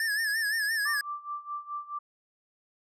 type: tone with vibrato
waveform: square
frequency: 1739 Hz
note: A6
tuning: 21 cents flat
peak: -27 dBFS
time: 0-1.01 s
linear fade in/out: 2 ms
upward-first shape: sine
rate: 5.8 Hz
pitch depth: 88 cents each way
type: tone with tremolo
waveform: sine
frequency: 1174.7 Hz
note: D6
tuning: in tune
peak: -31 dBFS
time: 0.85-1.99 s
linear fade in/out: 10 ms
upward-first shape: sine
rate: 4.7 Hz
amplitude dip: 85%
effects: resampled to 32000 Hz